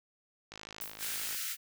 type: click train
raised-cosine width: 0.2 ms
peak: -27 dBFS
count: 45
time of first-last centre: 0.52-1.347 s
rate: 53.2 Hz
type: noise with exponential decay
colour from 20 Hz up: violet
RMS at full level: -37 dBFS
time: 0.81-1.13 s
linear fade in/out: 1 ms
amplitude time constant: 68 ms
type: high-pass noise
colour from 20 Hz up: white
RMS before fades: -37 dBFS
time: 0.98-1.57 s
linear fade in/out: 50 ms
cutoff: 1300 Hz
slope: 96 dB/octave
effects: none